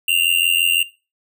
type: tone with amplitude modulation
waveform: square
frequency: 2794 Hz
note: F7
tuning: in tune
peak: -11 dBFS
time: 0.08-0.83 s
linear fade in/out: 5 ms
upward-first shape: sine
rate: 85.9 Hz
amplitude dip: 90%
effects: noise-tail reverb RT60 0.3 s tail -17 dB re dry